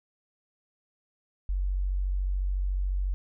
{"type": "tone", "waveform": "sine", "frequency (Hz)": 46.99, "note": "F#1", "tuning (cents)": 28, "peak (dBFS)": -25, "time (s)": [1.49, 3.14], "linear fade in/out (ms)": 0, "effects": []}